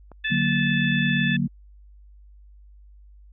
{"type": "click", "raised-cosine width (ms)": 1, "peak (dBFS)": -30, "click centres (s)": 0.117}
{"type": "harmonic tone", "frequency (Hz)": 872, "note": "A5", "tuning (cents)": -16, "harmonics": [2, 3, 4], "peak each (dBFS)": [-25, -29, -31], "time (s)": [0.24, 1.37], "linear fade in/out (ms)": 10}
{"type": "chord", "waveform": "sine", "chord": "D augmented", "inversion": "none", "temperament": "equal", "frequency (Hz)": [146.83, 185, 233.1], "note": ["D3", "F#3", "A#3"], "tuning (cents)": [0, 0, 0], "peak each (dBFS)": -25, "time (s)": [0.3, 1.48], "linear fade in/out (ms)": 20}
{"effects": ["added 50 Hz sine -46 dBFS peak until 3.32 s"]}